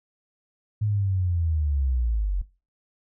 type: linear sweep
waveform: sine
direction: down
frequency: 107.7 to 44.11 Hz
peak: -21 dBFS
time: 0.81-2.42 s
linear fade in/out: 10 ms
effects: noise-tail reverb RT60 0.3 s tail -19 dB re dry